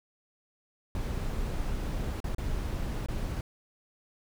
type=noise with dropouts; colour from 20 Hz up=brown; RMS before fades=-32 dBFS; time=0.95-3.41 s; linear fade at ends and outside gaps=1 ms; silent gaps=2.203-2.242 / 2.348-2.382 / 3.061-3.085 s; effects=none